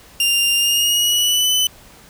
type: tone with pitch glide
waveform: sawtooth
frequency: 2794 to 3012 Hz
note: F7 to F#7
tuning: 0 to +30 cents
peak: -11 dBFS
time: 0.2-1.67 s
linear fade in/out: 2 ms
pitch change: +130 cents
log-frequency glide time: 0.56-1.52 s
effects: pink hiss -45 dBFS RMS until 2.09 s